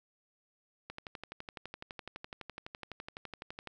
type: click train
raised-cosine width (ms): 0.3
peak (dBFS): -26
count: 34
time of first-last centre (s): 0.9-3.673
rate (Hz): 11.9
effects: none